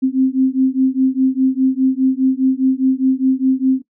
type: beating tone pair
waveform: sine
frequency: 260 / 264.9 Hz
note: C4 / C4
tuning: -11 / +22 cents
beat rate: 4.9 Hz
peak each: -15 dBFS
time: 0.02-3.82 s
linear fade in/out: 20 ms
effects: noise-tail reverb RT60 0.1 s tail -18 dB re dry